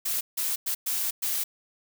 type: noise bursts at uneven times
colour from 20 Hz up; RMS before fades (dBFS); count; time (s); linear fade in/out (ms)
blue; -28; 5; 0.05-0.21 / 0.37-0.56 / 0.66-0.75 / 0.86-1.11 / 1.22-1.44; 10
effects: none